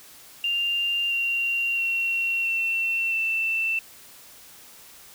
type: tone with pitch steps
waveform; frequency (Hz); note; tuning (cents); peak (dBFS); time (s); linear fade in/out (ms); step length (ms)
sine; 2792 / 2762 / 2731 / 2702 / 2672; F7 / F7 / F7 / E7 / E7; -1 / -20 / -39 / +42 / +23; -22; 0.44-3.79; 2; 670
effects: white hiss -48 dBFS RMS until 5.14 s